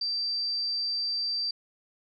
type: tone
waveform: sine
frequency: 4679 Hz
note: D8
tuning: 7 cents flat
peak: -27 dBFS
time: 0.01-1.51 s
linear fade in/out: 5 ms
effects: none